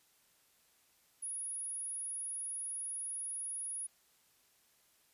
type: tone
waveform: sine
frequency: 10360 Hz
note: E9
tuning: 31 cents flat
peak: -38 dBFS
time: 1.22-3.87 s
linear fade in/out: 10 ms
effects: white hiss -70 dBFS RMS until 5.13 s + resampled to 32000 Hz